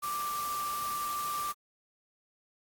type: tone in noise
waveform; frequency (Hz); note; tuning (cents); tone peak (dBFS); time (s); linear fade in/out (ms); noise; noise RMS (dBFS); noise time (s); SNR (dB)
sine; 1177; D6; +3; -32; 0.02-1.53; 20; white; -41; 0.02-1.53; +6
effects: AAC 64 kbps